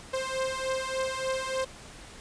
sawtooth beating tone pair, 523.3 / 526.7 Hz, C5 / C5, 0 / +11 cents, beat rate 3.4 Hz, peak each -28 dBFS, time 0.13-1.65 s, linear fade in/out 10 ms, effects pink hiss -47 dBFS RMS until 2.2 s + resampled to 22050 Hz

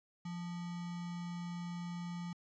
sine tone with sample-and-hold, 173.8 Hz, F3, 8 cents flat, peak -39 dBFS, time 0.25-2.33 s, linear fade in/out 5 ms, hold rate 1050 Hz, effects resampled to 16000 Hz

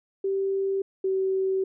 sine tone pair in turn, 389.3 / 381.7 Hz, G4 / G4, -12 / -46 cents, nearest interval unison, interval 34 cents, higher first, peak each -23 / -22 dBFS, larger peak second, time 0.24-0.82 / 1.04-1.64 s, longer second, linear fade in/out 5 ms, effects none

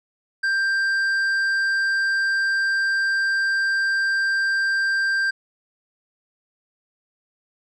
triangle tone with tanh clipping, 1580 Hz, G6, 13 cents sharp, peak -20 dBFS, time 0.43-5.31 s, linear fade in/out 10 ms, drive 11 dB, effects none

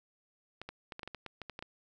clicks, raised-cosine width 0.3 ms, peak -26 dBFS, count 12, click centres 0.616 / 0.69 / 0.922 / 0.994 / 1.032 / 1.076 / 1.147 / 1.263 / 1.417 / 1.497 / 1.591 / 1.625 s, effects none

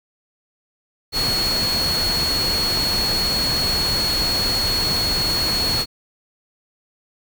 sine tone in noise, 4342 Hz, C#8, 37 cents flat, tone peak -19 dBFS, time 1.12-5.86 s, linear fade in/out 50 ms, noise pink, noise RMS -25 dBFS, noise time 1.12-5.86 s, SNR +3 dB, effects none

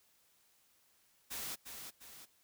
white noise with echo, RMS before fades -42 dBFS, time 1.3-1.56 s, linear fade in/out 20 ms, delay 350 ms, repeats 2, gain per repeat -6 dB, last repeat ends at 2.26 s, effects white hiss -71 dBFS RMS until 2.43 s

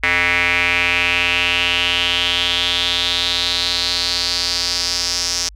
square tone with band-pass filter sweep, 87.6 Hz, F2, 6 cents sharp, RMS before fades -18 dBFS, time 0.03-5.49 s, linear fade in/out 5 ms, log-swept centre 2100 to 5600 Hz, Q 4.8, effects added 50 Hz sine -37 dBFS peak until 5.55 s

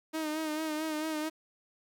sawtooth tone with vibrato, 311.1 Hz, D#4, in tune, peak -28 dBFS, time 0.13-1.3 s, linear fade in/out 20 ms, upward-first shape sine, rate 4.5 Hz, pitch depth 43 cents each way, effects 10-bit

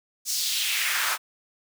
pink noise with high-pass filter sweep, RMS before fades -26 dBFS, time 0.25-1.18 s, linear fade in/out 50 ms, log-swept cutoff 6100 to 1100 Hz, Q 2.2, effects none

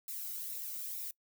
violet noise with flanger, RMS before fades -41 dBFS, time 0.08-1.11 s, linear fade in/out 2 ms, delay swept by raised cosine 0.64 to 1.2 ms, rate 2.2 Hz, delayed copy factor -0.5, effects noise-tail reverb RT60 0.1 s tail -23 dB re dry

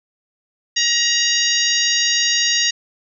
harmonic tone with a mistuned harmonic, 946 Hz, A#5, 25 cents sharp, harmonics 2 / 3 / 4 / 5 / 6 / 7, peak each -22 / -22 / -22 / -22 / -22 / -22 dBFS, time 0.76-2.71 s, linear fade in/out 10 ms, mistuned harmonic 6, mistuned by -18 cents, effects none

